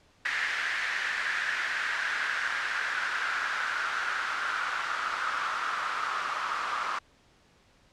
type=noise with band-pass filter sweep; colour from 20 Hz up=white; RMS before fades=-31 dBFS; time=0.25-6.99 s; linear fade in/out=5 ms; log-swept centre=1800 to 1200 Hz; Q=4.5; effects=pink hiss -62 dBFS RMS until 7.92 s + low-pass 6000 Hz 12 dB/octave